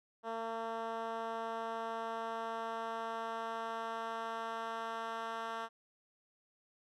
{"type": "tone with band-pass filter sweep", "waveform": "10% pulse", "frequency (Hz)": 226.8, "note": "A#3", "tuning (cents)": -47, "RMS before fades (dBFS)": -40, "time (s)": [0.23, 5.69], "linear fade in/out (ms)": 50, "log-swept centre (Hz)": [720, 1300], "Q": 0.9, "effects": []}